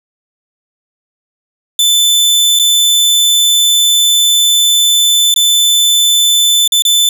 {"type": "tone with dropouts", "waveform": "sawtooth", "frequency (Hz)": 3520, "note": "A7", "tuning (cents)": 0, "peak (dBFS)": -4, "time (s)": [1.79, 7.09], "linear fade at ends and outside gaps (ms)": 2, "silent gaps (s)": [[2.59, 2.596], [5.341, 5.361], [6.677, 6.721], [6.822, 6.851]], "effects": []}